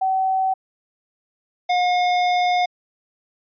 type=tone pair in turn; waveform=sine / square; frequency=761 / 718.3 Hz; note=F#5 / F5; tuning=+48 / +48 cents; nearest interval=minor second; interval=100 cents; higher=first; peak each=-17 / -17 dBFS; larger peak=neither; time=0.01-0.54 / 1.69-2.66 s; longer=second; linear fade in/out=10 ms; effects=resampled to 11025 Hz